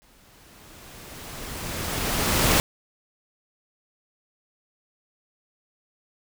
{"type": "noise with exponential growth", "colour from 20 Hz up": "pink", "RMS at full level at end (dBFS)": -18, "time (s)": [0.02, 2.6], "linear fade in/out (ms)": 0, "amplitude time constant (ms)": 560, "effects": []}